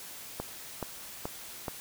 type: click train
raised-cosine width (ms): 1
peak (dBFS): -19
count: 4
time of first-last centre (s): 0.4-1.682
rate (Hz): 2.34
effects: white hiss -45 dBFS RMS until 1.8 s